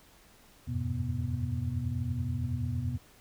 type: tone cluster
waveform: sine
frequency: 83.6 / 92.7 / 104.5 / 125.2 / 243.8 Hz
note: E2 / F#2 / G#2 / B2 / B3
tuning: +25 / +4 / +11 / +24 / -22 cents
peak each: -36 / -37 / -38 / -33 / -39 dBFS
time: 0.67-2.98 s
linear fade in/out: 20 ms
effects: pink hiss -59 dBFS RMS until 3.2 s